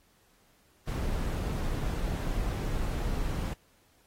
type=noise; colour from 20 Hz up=brown; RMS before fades=-31 dBFS; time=0.87-3.54 s; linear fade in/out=10 ms; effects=pink hiss -66 dBFS RMS until 4.06 s + AAC 48 kbps